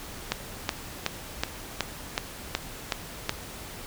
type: click train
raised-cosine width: 0.2 ms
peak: -7 dBFS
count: 9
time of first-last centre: 0.32-3.294 s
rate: 2.69 Hz
effects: pink hiss -41 dBFS RMS until 3.86 s